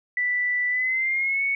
sine tone with pitch glide, 1975.5 to 2217 Hz, B6 to C#7, 0 to 0 cents, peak -21 dBFS, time 0.17-1.55 s, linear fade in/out 2 ms, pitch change +200 cents, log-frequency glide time 0.69-1.43 s, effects none

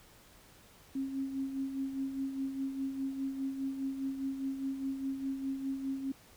sine tone with tremolo, 269.8 Hz, C#4, 47 cents flat, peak -31 dBFS, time 0.95-6.12 s, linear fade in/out 5 ms, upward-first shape sine, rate 4.9 Hz, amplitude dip 55%, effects pink hiss -59 dBFS RMS until 6.36 s

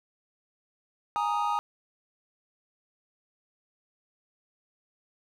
triangle chord, Ab suspended second, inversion none, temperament equal, 830.6 / 932.3 / 1244.5 Hz, Ab5 / Bb5 / Eb6, 0 / 0 / 0 cents, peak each -28 dBFS, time 1.16-1.59 s, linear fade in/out 0 ms, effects none

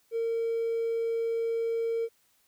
triangle tone with hard clipping, 458.5 Hz, A#4, 29 cents flat, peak -27 dBFS, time 0.11-2.09 s, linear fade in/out 50 ms, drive 4 dB, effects white hiss -68 dBFS RMS until 2.47 s

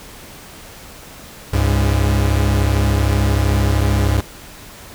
45% pulse tone pair together, 69 / 102.11 Hz, C#2 / G#2, -7 / -29 cents, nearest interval perfect fifth, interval 678 cents, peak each -16 dBFS, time 1.53-4.21 s, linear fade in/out 5 ms, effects pink hiss -38 dBFS RMS until 4.94 s

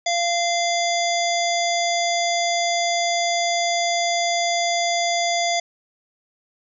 harmonic tone, 690 Hz, F5, 21 cents flat, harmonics 1 / 3 / 5 / 7 / 9 / 10, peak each -21 / -26 / -28 / -29 / -31 / -31 dBFS, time 0.06-5.6 s, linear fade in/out 5 ms, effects none

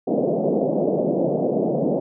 white band-pass noise, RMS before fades -21 dBFS, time 0.07-2 s, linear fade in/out 10 ms, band 150 to 640 Hz, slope 48 dB/octave, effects none

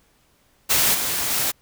white noise with level steps, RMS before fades -18 / -24 / -22 dBFS, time 0.69-1.52 s, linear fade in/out 20 ms, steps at 0.94 / 1.3 s, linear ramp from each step 10 ms, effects pink hiss -61 dBFS RMS until 1.61 s

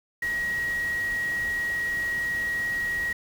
sine tone in noise, 1900 Hz, A#6, 33 cents sharp, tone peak -25 dBFS, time 0.22-3.13 s, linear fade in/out 5 ms, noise pink, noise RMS -41 dBFS, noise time 0.22-3.13 s, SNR +13 dB, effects none

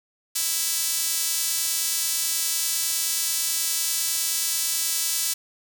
sawtooth tone with high-pass filter, 329.6 Hz, E4, in tune, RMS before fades -25 dBFS, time 0.35-5.34 s, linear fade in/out 10 ms, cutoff 6300 Hz, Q 0.8, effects 8-bit

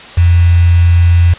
sine tone with quantisation, 86.3 Hz, F2, 20 cents flat, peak -4 dBFS, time 0.17-1.34 s, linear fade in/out 10 ms, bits 4, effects white hiss -31 dBFS RMS until 1.38 s + resampled to 8000 Hz

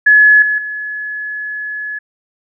sine tone with level steps, 1702 Hz, G#6, 42 cents sharp, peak -4 / -12 / -20 dBFS, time 0.06-1.99 s, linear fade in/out 10 ms, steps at 0.42 / 0.58 s, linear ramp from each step 2 ms, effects none

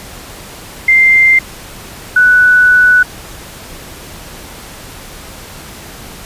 sine tone pair in turn, 2093 / 1483.4 Hz, C7 / F#6, 0 / +4 cents, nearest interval tritone, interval 596 cents, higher first, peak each -4 dBFS, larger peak neither, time 0.88-1.39 / 2.16-3.03 s, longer second, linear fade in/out 5 ms, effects pink hiss -31 dBFS RMS until 6.25 s + resampled to 32000 Hz

